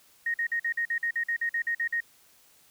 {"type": "tone bursts", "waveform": "sine", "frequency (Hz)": 1864.7, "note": "A#6", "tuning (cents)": 0, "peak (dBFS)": -25, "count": 14, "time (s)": [0.26, 2.005], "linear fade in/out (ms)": 5, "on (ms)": 81, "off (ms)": 47, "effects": ["white hiss -60 dBFS RMS until 2.7 s"]}